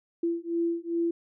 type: beating tone pair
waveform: sine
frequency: 336.5 / 339 Hz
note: E4 / E4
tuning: +36 / +49 cents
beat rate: 2.5 Hz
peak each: -29 dBFS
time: 0.23-1.11 s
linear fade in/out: 5 ms
effects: none